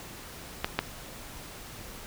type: clicks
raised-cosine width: 0.3 ms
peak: -10 / -8 dBFS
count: 2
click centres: 0.645 / 0.79 s
effects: pink hiss -44 dBFS RMS until 2.06 s